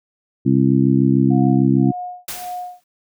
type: harmonic tone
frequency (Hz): 66.7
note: C2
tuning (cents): +34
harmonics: 2 / 3 / 4 / 5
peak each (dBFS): -17 / -17 / -16 / -20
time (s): 0.45-1.92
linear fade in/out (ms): 20
type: tone with tremolo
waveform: sine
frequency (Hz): 720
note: F#5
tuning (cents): -47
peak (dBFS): -24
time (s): 1.3-2.81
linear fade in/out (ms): 10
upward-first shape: sine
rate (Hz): 1.8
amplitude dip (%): 100
type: noise with exponential decay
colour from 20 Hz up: white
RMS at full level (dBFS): -26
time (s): 2.28-2.84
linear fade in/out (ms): 5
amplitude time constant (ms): 120
effects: none